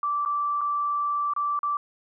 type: tone with dropouts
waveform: sine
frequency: 1166 Hz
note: D6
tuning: 13 cents flat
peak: -23 dBFS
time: 0.03-1.77 s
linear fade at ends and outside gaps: 2 ms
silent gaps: 0.251-0.259 / 0.61-0.614 / 1.336-1.363 / 1.591-1.631 s
effects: none